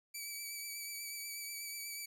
10% pulse tone with vibrato, 2298 Hz, D7, 38 cents flat, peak -33 dBFS, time 0.14-2.06 s, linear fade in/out 10 ms, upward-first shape triangle, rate 8.2 Hz, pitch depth 30 cents each way, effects none

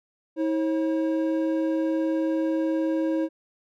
triangle tone pair together, 321.3 / 540 Hz, E4 / C#5, -44 / -45 cents, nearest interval major sixth, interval 899 cents, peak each -21 / -27 dBFS, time 0.36-3.29 s, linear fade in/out 50 ms, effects none

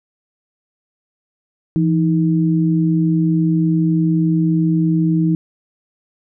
sine tone pair together, 167.1 / 315.4 Hz, E3 / D#4, +24 / +24 cents, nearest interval major seventh, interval 1100 cents, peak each -14 / -17 dBFS, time 1.76-5.35 s, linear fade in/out 0 ms, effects none

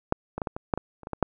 clicks, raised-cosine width 1 ms, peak -7 / -17 / -14 / -15 / -19 / -8 / -15 / -30 / -22 / -16 / -6 dBFS, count 11, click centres 0.124 / 0.38 / 0.418 / 0.472 / 0.565 / 0.738 / 0.776 / 1.033 / 1.071 / 1.133 / 1.227 s, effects none

